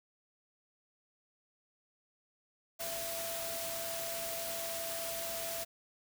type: tone in noise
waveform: sine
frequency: 668 Hz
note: E5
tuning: 23 cents sharp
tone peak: -41 dBFS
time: 2.79-5.65 s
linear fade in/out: 20 ms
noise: white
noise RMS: -40 dBFS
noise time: 2.79-5.65 s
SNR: -4 dB
effects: none